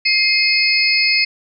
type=tone cluster; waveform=sine; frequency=2111 / 2528 / 4398 / 5060 Hz; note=C7 / D#7 / C#8 / D#8; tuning=+15 / +27 / -14 / +28 cents; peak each=-18 dBFS; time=0.05-1.25 s; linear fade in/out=10 ms; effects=none